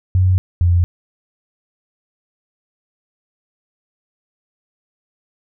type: tone pair in turn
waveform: sine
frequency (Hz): 92.5 / 87.31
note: F#2 / F2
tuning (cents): 0 / 0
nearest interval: minor second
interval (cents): 100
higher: first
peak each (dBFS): -10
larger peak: neither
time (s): 0.15-0.38 / 0.61-0.84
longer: neither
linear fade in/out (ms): 0
effects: none